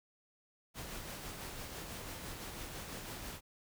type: noise with tremolo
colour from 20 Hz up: pink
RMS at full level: -44 dBFS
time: 0.74-3.41 s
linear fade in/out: 50 ms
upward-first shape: sine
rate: 6 Hz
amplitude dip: 30%
effects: none